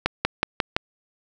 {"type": "accelerating click train", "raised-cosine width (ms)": 0.3, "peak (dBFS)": -3, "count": 5, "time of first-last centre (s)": [0.06, 0.765], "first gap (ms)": 190, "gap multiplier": 0.95, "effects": []}